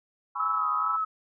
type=chord; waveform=sine; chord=C# minor seventh; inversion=second; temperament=just; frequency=831.5 / 997.9 / 1108.7 / 1330.5 Hz; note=G#5 / B5 / C#6 / E6; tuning=+2 / +18 / 0 / +16 cents; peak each=-40 / -34 / -34 / -36 dBFS; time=0.35-0.97 s; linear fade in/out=10 ms
type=tone with vibrato; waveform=sine; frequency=1280 Hz; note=D#6; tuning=49 cents sharp; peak=-25 dBFS; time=0.39-1.05 s; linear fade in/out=10 ms; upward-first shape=sine; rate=2.3 Hz; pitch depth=37 cents each way
effects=none